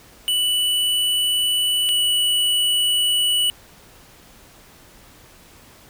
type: tone pair in turn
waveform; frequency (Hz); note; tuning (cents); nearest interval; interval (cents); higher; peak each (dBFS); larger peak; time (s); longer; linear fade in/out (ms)
square; 2966 / 2950; F#7 / F#7; +4 / -6; unison; 10; first; -18 / -17; second; 0.28-1.89 / 1.89-3.5; neither; 0
effects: pink hiss -48 dBFS RMS until 5.89 s